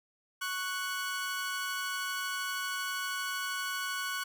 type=tone pair together; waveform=sawtooth; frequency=1108.7 / 1482.5 Hz; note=C#6 / F#6; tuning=0 / +3 cents; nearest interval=perfect fourth; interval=503 cents; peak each=-34 / -31 dBFS; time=0.41-4.24 s; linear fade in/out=10 ms; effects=none